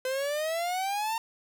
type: exponential sweep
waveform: 45% pulse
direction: up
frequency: 510 to 918 Hz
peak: -28 dBFS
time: 0.05-1.18 s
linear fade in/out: 2 ms
effects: none